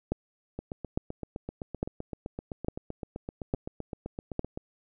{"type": "two click trains", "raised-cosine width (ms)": 2, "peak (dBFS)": [-22, -14], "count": [32, 6], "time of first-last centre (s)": [[0.59, 4.575], [0.12, 4.394]], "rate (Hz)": [7.78, 1.17], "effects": []}